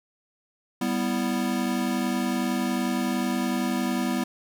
square chord, E minor, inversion first, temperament equal, 196 / 246.9 / 329.6 Hz, G3 / B3 / E4, 0 / 0 / 0 cents, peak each -30 / -27 / -32 dBFS, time 0.81-4.24 s, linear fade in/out 5 ms, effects none

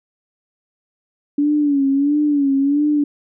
sine tone with vibrato, 285.2 Hz, C#4, 49 cents sharp, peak -13 dBFS, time 1.38-3.04 s, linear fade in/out 5 ms, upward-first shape sine, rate 1.5 Hz, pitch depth 80 cents each way, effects none

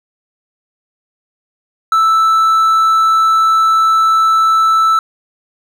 triangle tone, 1318.5 Hz, E6, in tune, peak -6 dBFS, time 1.92-4.99 s, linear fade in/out 2 ms, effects none

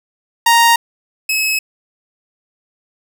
sawtooth tone pair in turn, 932.3 / 2575 Hz, A#5 / E7, 0 / -41 cents, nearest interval octave + tritone, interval 1759 cents, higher second, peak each -4 / -11 dBFS, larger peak first, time 0.46-0.76 / 1.29-1.59 s, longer neither, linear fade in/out 5 ms, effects none

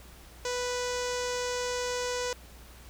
sawtooth tone with low-pass filter, 493.9 Hz, B4, in tune, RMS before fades -32 dBFS, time 0.45-2.33 s, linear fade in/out 2 ms, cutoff 6500 Hz, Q 2.8, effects added 60 Hz sine -50 dBFS peak until 2.89 s + pink hiss -53 dBFS RMS until 2.89 s

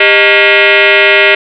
sine tone with frequency modulation, 110 Hz, A2, in tune, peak -3 dBFS, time 0-1.35 s, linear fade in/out 5 ms, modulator 509 Hz, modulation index 5.5, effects none

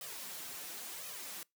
white noise with flanger, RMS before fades -45 dBFS, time 0.01-1.43 s, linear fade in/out 2 ms, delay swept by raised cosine 1.6 to 7.4 ms, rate 0.95 Hz, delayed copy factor +0.95, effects noise-tail reverb RT60 0.2 s tail -25 dB re dry + high-pass 150 Hz 12 dB/octave

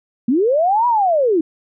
sine linear two-way sweep, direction up then down, 220 to 987.8 to 299.4 Hz, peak -12 dBFS, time 0.28-1.41 s, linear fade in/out 5 ms, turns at 0.87 s, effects none

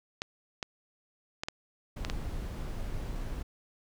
clicks, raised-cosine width 0.2 ms, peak -16 dBFS, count 6, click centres 0.219 / 0.628 / 1.435 / 1.485 / 2.049 / 2.099 s
brown noise, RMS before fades -36 dBFS, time 1.96-3.43 s, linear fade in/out 10 ms
effects none

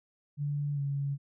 sine tone with pitch glide, 144.9 to 140.45 Hz, D3 to C#3, -23 to +23 cents, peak -29 dBFS, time 0.37-1.18 s, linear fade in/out 50 ms, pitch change -54 cents, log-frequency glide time 0.74-0.8 s, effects none

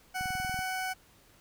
20% pulse tone with pitch glide, 744 to 748.3 Hz, F#5 to F#5, +9 to +19 cents, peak -27 dBFS, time 0.14-0.94 s, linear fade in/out 20 ms, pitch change +10 cents, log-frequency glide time 0.32-0.55 s
click train, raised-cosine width 5 ms, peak -30 dBFS, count 9, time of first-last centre 0.21-0.591 s, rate 21 Hz
effects pink hiss -61 dBFS RMS until 1.4 s

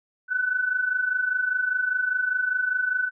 sine tone pair together, 1480 / 1505 Hz, F#6 / F#6, 0 / +29 cents, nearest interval unison, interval 29 cents, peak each -28 / -23 dBFS, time 0.28-3.11 s, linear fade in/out 50 ms, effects none

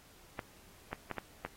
clicks, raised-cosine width 0.5 ms, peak -22 dBFS, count 5, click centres 0.392 / 0.93 / 1.113 / 1.183 / 1.45 s, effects pink hiss -60 dBFS RMS until 1.56 s + AAC 48 kbps

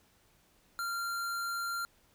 square tone, 1384 Hz, F6, 16 cents flat, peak -34 dBFS, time 0.79-1.85 s, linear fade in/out 0 ms, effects pink hiss -67 dBFS RMS until 2.14 s

